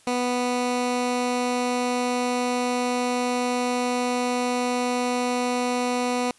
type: tone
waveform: 15% pulse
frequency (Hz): 246.9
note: B3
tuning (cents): 0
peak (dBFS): -16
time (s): 0.07-6.31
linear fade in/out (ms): 2
effects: white hiss -56 dBFS RMS until 6.38 s + resampled to 24000 Hz